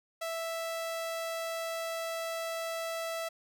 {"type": "tone", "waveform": "sawtooth", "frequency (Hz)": 659.3, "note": "E5", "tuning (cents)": 0, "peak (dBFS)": -30, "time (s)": [0.21, 3.29], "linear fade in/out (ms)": 10, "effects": []}